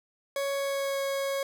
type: tone with pitch glide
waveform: 40% pulse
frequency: 556 to 549.9 Hz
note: C#5 to C#5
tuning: +5 to -14 cents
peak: -27 dBFS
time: 0.36-1.43 s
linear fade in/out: 2 ms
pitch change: -19 cents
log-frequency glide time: 0.53-1 s
effects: none